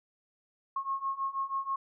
sine beating tone pair, 1082 / 1088.2 Hz, C#6 / C#6, -42 / -32 cents, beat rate 6.2 Hz, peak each -35 / -33 dBFS, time 0.76-1.76 s, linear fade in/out 5 ms, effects none

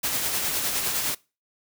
white noise with tremolo, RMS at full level -25 dBFS, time 0.03-1.15 s, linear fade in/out 10 ms, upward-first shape sine, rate 9.8 Hz, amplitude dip 35%, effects noise-tail reverb RT60 0.3 s tail -23 dB re dry

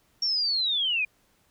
sine linear sweep, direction down, 5570 to 2389 Hz, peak -23 dBFS, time 0.22-1.05 s, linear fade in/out 5 ms, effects pink hiss -66 dBFS RMS until 1.5 s

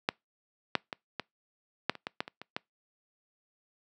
clicks, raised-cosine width 0.3 ms, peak -9 / -8 / -19 / -17 / -9 / -26 / -17 / -14 / -25 / -26 / -16 dBFS, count 11, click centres 0.089 / 0.753 / 0.928 / 1.197 / 1.896 / 1.953 / 2.069 / 2.205 / 2.279 / 2.416 / 2.565 s, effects noise-tail reverb RT60 0.2 s tail -26 dB re dry + high-pass 150 Hz 12 dB/octave

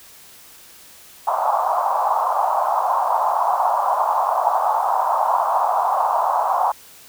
pink band-pass noise, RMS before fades -19 dBFS, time 1.27-6.72 s, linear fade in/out 5 ms, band 690 to 1100 Hz, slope 48 dB/octave, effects white hiss -45 dBFS RMS until 7.08 s

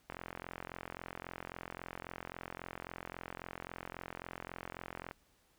click train, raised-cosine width 0.5 ms, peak -27 dBFS, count 220, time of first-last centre 0.1-5.111 s, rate 43.7 Hz, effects pink hiss -71 dBFS RMS until 5.58 s

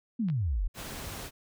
sine exponential sweep, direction down, 248 to 36.71 Hz, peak -26 dBFS, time 0.19-0.68 s, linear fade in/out 10 ms
clicks, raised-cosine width 0.3 ms, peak -32 dBFS, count 2, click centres 0.286 / 0.3 s
pink noise, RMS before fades -40 dBFS, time 0.74-1.31 s, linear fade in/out 50 ms
effects none

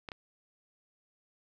clicks, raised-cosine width 0.3 ms, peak -24 dBFS, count 2, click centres 0.088 / 0.118 s, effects none

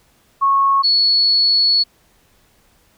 sine tone pair in turn, 1099 / 4396 Hz, C#6 / C#8, -15 / -15 cents, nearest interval 2 octaves, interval 2400 cents, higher second, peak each -11 dBFS, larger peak neither, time 0.41-0.83 / 0.83-1.84 s, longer second, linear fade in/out 20 ms, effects pink hiss -56 dBFS RMS until 2.97 s

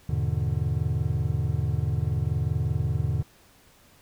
triangle chord, E dominant seventh, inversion none, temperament just, 82.41 / 103.01 / 123.61 / 148.33 Hz, E2 / G#2 / B2 / D3, 0 / -14 / +2 / +18 cents, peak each -27 dBFS, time 0.09-3.23 s, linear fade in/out 5 ms, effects pink hiss -57 dBFS RMS until 4.01 s

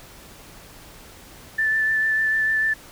sine tone with vibrato, 1760 Hz, A6, in tune, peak -18 dBFS, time 1.58-2.74 s, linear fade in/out 10 ms, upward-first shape sine, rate 6.7 Hz, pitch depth 14 cents each way, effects pink hiss -45 dBFS RMS until 2.91 s

